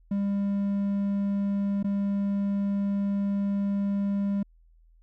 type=tone with dropouts; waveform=triangle; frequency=200 Hz; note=G3; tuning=35 cents sharp; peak=-22 dBFS; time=0.11-4.43 s; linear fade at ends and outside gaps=5 ms; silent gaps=1.829-1.843 s; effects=added 41 Hz sine -55 dBFS peak until 5.02 s